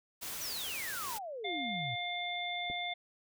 white noise, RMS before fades -41 dBFS, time 0.21-1.19 s, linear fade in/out 20 ms
sine exponential sweep, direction down, 6280 to 110 Hz, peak -39 dBFS, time 0.4-1.96 s, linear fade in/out 20 ms
harmonic tone, 707 Hz, F5, 21 cents sharp, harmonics 1 / 3 / 5, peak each -39 / -39 / -39 dBFS, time 1.44-2.94 s, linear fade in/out 10 ms
clicks, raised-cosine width 2 ms, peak -31 / -39 dBFS, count 2, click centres 2.7 / 2.71 s
effects none

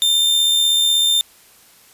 40% pulse tone with amplitude modulation, 3600 Hz, A7, 39 cents sharp, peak -10 dBFS, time 0.02-1.21 s, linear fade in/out 0 ms, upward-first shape sine, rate 76.2 Hz, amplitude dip 40%, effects white hiss -49 dBFS RMS until 1.93 s + resampled to 32000 Hz

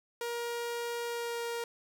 sawtooth tone with pitch glide, 472.8 to 469.3 Hz, A#4 to A#4, +24 to +12 cents, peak -30 dBFS, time 0.21-1.64 s, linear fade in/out 2 ms, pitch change -12 cents, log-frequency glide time 1.04-1.43 s, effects none

